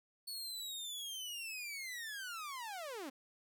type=linear sweep; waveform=sawtooth; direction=down; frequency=4435 to 246.9 Hz; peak=-39 dBFS; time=0.27-3.1 s; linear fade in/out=10 ms; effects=none